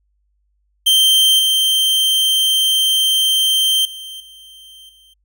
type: tone with level steps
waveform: 45% pulse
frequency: 3136 Hz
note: G7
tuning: in tune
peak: -9 / -12 / -29 / -38 / -46 dBFS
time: 0.86-5.14 s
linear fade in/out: 10 ms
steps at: 1.39 / 3.85 / 4.2 / 4.89 s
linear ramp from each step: 2 ms
effects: added 50 Hz sine -61 dBFS peak until 5.24 s